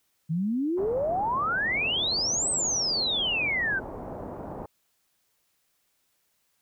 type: exponential two-way sweep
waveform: sine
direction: up then down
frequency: 152.5 to 8340 to 1494 Hz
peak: -24 dBFS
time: 0.29-3.8 s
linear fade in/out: 20 ms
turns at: 2.5 s
type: low-pass noise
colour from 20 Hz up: white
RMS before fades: -38 dBFS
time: 0.77-4.66 s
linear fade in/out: 5 ms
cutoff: 810 Hz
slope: 24 dB/octave
effects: white hiss -72 dBFS RMS until 6.61 s